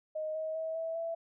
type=tone with pitch steps; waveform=sine; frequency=622.3 / 632.4 / 642.8 / 653.2 / 663.9 Hz; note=D#5 / D#5 / E5 / E5 / E5; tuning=0 / +28 / -44 / -16 / +12 cents; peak=-33 dBFS; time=0.15-1.15 s; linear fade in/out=10 ms; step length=200 ms; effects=none